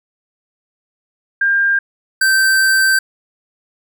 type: tone pair in turn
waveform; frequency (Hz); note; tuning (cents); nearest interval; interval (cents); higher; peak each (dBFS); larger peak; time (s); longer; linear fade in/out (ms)
sine / square; 1600 / 1555.3; G6 / G6; +35 / -14; unison; 49; first; -11; neither; 1.41-1.79 / 2.21-2.99; second; 5
effects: none